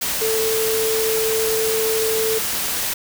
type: tone in noise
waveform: sine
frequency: 443.1 Hz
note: A4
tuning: 12 cents sharp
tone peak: -19 dBFS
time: 0.21-2.39 s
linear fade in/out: 10 ms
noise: white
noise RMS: -23 dBFS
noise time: 0.01-2.94 s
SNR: +1 dB
effects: none